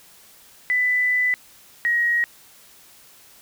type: tone pair in turn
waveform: sine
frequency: 1993 / 1892.2 Hz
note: B6 / A#6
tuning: +15 / +25 cents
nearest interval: minor second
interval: 90 cents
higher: first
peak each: -17 dBFS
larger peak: neither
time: 0.7-1.34 / 1.85-2.24 s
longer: first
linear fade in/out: 0 ms
effects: white hiss -50 dBFS RMS until 3.41 s